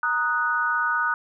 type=chord; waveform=sine; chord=D# minor; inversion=second; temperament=equal; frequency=932.3 / 1244.5 / 1480 Hz; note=A#5 / D#6 / F#6; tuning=0 / 0 / 0 cents; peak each=-29 / -25 / -23 dBFS; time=0.03-1.14 s; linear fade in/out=2 ms; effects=none